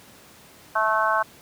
harmonic tone, 218.1 Hz, A3, 15 cents flat, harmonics 3 / 4 / 5 / 6 / 7, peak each -26 / -26 / -23 / -28 / -25 dBFS, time 0.75-1.23 s, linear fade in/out 10 ms, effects pink hiss -49 dBFS RMS until 1.41 s + high-pass 100 Hz 12 dB/octave

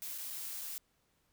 blue noise with dropouts, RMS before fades -42 dBFS, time 0.02-0.78 s, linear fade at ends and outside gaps 0 ms, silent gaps 0.178-0.183 / 0.302-0.306 / 0.612-0.615 s, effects pink hiss -75 dBFS RMS until 1.32 s

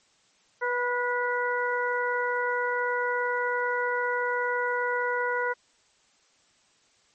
harmonic tone with a mistuned harmonic, 490.7 Hz, B4, 11 cents flat, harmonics 1 / 2 / 3 / 4, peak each -29 / -30 / -29 / -34 dBFS, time 0.61-5.54 s, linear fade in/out 20 ms, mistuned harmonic 3, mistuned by -20 cents, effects white hiss -64 dBFS RMS until 7.14 s + MP3 32 kbps

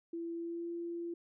sine tone with pitch glide, 335.9 to 341.2 Hz, E4 to F4, +33 to -40 cents, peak -37 dBFS, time 0.13-1.14 s, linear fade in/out 5 ms, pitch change +27 cents, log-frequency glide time 0.34-0.7 s, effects none

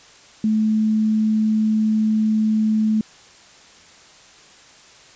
sine tone, 216.9 Hz, A3, 25 cents flat, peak -15 dBFS, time 0.44-3.01 s, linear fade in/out 2 ms, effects white hiss -47 dBFS RMS until 5.15 s + resampled to 16000 Hz

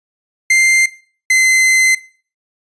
45% pulse tone pair in turn, 2093 / 2058 Hz, C7 / C7, 0 / -29 cents, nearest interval unison, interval 29 cents, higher first, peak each -8 dBFS, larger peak neither, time 0.5-0.86 / 1.3-1.95 s, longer second, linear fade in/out 5 ms, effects noise-tail reverb RT60 0.4 s tail -18 dB re dry + resampled to 22050 Hz

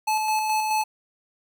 square tone with tremolo, 864 Hz, A5, 32 cents flat, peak -21 dBFS, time 0.07-0.84 s, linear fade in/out 10 ms, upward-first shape square, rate 4.7 Hz, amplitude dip 30%, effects none

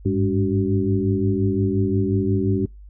sine tone cluster, 98.4 / 104.1 / 202.2 / 287.2 / 378.9 Hz, G2 / G#2 / G#3 / D4 / F#4, +7 / +5 / -46 / -39 / +41 cents, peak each -24 dBFS, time 0.05-2.66 s, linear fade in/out 10 ms, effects noise-tail reverb RT60 0.2 s tail -26 dB re dry + added 50 Hz sine -39 dBFS peak until 2.89 s

